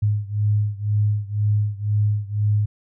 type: beating tone pair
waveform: sine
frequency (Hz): 103.83 / 105.83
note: G#2 / G#2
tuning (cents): 0 / +33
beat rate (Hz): 2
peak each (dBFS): -20 / -22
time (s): 0.02-2.66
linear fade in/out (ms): 10
effects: none